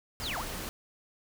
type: noise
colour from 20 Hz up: pink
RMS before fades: -38 dBFS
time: 0.2-0.69 s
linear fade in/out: 0 ms
type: linear two-way sweep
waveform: sine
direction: down then up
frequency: 5300 to 645 to 1660 Hz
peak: -33 dBFS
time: 0.21-0.45 s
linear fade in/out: 50 ms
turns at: 0.38 s
effects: none